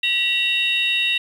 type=tone cluster; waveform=sine; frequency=1942 / 2736 / 2979 / 3743 Hz; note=B6 / F7 / F#7 / A#7; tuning=-30 / -36 / +11 / +6 cents; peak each=-28 / -19 / -27 / -21 dBFS; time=0.03-1.18 s; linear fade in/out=5 ms; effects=tanh soft clip ceiling -10 dBFS + 8-bit